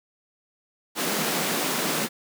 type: high-pass noise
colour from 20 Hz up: pink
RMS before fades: -26 dBFS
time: 0.95-2.09 s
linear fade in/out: 50 ms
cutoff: 160 Hz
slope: 48 dB/octave
effects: none